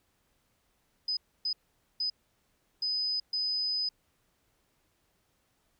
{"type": "tone bursts at uneven times", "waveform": "sine", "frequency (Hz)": 5010, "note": "D#8", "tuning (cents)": 11, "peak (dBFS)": -28, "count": 5, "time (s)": [[1.08, 1.17], [1.45, 1.53], [2, 2.1], [2.82, 3.2], [3.33, 3.89]], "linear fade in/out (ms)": 5, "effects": ["pink hiss -73 dBFS RMS until 5.79 s"]}